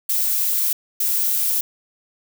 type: noise bursts at uneven times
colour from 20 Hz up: violet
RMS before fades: -20 dBFS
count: 2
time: 0.09-0.73 / 1-1.61 s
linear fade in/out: 5 ms
effects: none